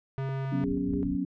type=tone; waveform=square; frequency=135 Hz; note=C#3; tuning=45 cents flat; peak=-30 dBFS; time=0.18-0.64 s; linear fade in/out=0 ms
type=tone with tremolo; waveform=sine; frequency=405 Hz; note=G#4; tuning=43 cents flat; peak=-34 dBFS; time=0.29-1.03 s; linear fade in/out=0 ms; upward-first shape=square; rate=3.1 Hz; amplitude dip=45%
type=chord; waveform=sine; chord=F# suspended fourth; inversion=none; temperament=equal with one note detuned; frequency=185 / 246.9 / 278.1 Hz; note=F#3 / B3 / C#4; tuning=0 / 0 / +6 cents; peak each=-32 / -34 / -29 dBFS; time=0.52-1.25 s; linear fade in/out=5 ms
type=low-pass noise; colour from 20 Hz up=white; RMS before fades=-38 dBFS; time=0.62-1.18 s; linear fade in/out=50 ms; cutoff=120 Hz; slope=24 dB/octave
effects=low-pass 2000 Hz 12 dB/octave